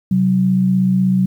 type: tone pair together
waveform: sine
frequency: 130.81 / 187.09 Hz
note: C3 / F#3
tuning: 0 / +19 cents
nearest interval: tritone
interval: 619 cents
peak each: -20 / -12 dBFS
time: 0.11-1.26 s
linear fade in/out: 5 ms
effects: 8-bit